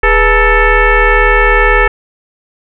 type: tone with frequency modulation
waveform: sine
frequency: 863 Hz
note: A5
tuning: 34 cents flat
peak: -5 dBFS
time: 0.03-1.88 s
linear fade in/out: 5 ms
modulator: 451 Hz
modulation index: 3
effects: none